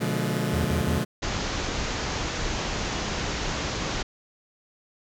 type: chord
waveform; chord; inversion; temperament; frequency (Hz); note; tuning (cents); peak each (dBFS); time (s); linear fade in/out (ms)
sawtooth; B diminished seventh; none; just; 123.47 / 148.16 / 177.8 / 213.4; B2 / D3 / F3 / Ab3; 0 / +16 / +31 / +47; -26; 0-1.05; 20
type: tone bursts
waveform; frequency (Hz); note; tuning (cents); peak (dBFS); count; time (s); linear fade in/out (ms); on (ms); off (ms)
square; 80.8; E2; -34; -26; 3; 0.53-0.988; 10; 120; 49
type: low-pass noise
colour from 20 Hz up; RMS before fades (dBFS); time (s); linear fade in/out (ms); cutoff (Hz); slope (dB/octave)
pink; -29; 1.22-4.03; 10; 7100; 96
effects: none